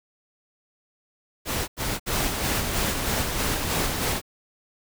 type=noise bursts; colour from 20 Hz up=pink; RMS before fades=-27 dBFS; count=9; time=1.45-4.216 s; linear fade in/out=50 ms; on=230 ms; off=87 ms
type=noise; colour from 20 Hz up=pink; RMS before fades=-28 dBFS; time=2.06-4.14 s; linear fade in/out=20 ms
effects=none